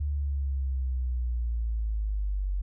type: linear sweep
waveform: sine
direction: down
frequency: 73.42 to 46.25 Hz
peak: -26 dBFS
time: 0-2.62 s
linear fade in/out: 10 ms
effects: none